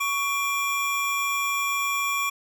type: tone pair together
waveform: square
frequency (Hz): 1119.5 / 2378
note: C#6 / D7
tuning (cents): +17 / +21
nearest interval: octave + minor second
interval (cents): 1304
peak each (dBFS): -27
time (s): 0-2.3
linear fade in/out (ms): 10
effects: none